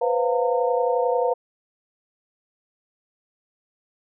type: tone cluster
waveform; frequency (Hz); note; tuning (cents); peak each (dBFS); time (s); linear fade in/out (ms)
sine; 492.7 / 524 / 702 / 914; B4 / C5 / F5 / A#5; -4 / +2 / +9 / -34; -21 / -26 / -26 / -27; 0.01-1.34; 10
effects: none